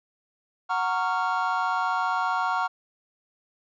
triangle chord, Gb major seventh, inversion none, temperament just, 740 / 925 / 1110 / 1387.5 Hz, Gb5 / Bb5 / Db6 / F6, 0 / -14 / +2 / -12 cents, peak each -27 dBFS, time 0.69-2.68 s, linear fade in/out 20 ms, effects resampled to 16000 Hz

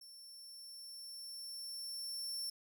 sawtooth tone with level ramp, 5420 Hz, E8, 47 cents sharp, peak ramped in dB -51 to -36 dBFS, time 0.01-2.5 s, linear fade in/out 5 ms, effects none

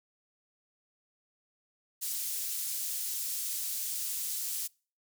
pink high-pass noise, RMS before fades -35 dBFS, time 2.01-4.68 s, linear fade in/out 20 ms, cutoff 7400 Hz, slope 12 dB/octave, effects noise-tail reverb RT60 0.4 s tail -26 dB re dry

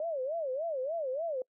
sine tone with vibrato, 587.3 Hz, D5, in tune, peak -31 dBFS, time 0-1.42 s, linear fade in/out 2 ms, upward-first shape sine, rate 3.4 Hz, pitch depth 250 cents each way, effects noise-tail reverb RT60 0.1 s tail -25 dB re dry

